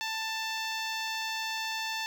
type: tone with notch filter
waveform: 10% pulse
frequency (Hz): 886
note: A5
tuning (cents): +12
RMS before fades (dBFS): -34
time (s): 0.01-2.06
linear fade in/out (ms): 0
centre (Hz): 12000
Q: 0.95
effects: none